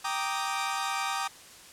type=chord; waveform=sawtooth; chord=Eb major seventh; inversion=first; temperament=equal; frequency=784 / 932.3 / 1174.7 / 1244.5 Hz; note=G5 / Bb5 / D6 / Eb6; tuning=0 / 0 / 0 / 0 cents; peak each=-30 / -32 / -31 / -31 dBFS; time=0.04-1.28 s; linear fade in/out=10 ms; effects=white hiss -50 dBFS RMS until 1.72 s + low-pass 10000 Hz 12 dB/octave